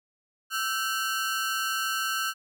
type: ring-modulated tone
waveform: sawtooth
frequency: 1437 Hz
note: F6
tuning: 49 cents sharp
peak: -20 dBFS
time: 0.5-2.34 s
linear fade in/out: 50 ms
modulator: 113 Hz
effects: none